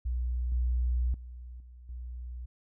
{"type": "tone with level steps", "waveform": "sine", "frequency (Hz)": 61.1, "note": "B1", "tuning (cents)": -18, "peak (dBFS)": [-28, -25, -41, -47, -37], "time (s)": [0.05, 2.46], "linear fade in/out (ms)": 10, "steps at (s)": [0.52, 1.14, 1.6, 1.89], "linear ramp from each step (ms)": 2, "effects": []}